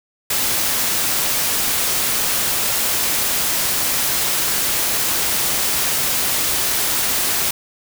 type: noise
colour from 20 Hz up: white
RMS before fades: -19 dBFS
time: 0.3-7.51 s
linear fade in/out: 5 ms
effects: none